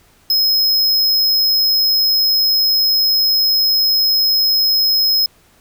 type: tone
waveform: square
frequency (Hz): 5130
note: E8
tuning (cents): -48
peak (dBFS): -12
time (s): 0.3-5.26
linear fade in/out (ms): 2
effects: pink hiss -52 dBFS RMS until 5.6 s